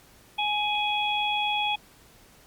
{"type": "harmonic tone", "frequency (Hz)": 836, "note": "G#5", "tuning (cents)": 11, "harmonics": [1, 3, 4], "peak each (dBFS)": [-27, -29, -29], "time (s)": [0.38, 1.76], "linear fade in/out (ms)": 10, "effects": ["pink hiss -55 dBFS RMS until 2.46 s", "Opus 48 kbps"]}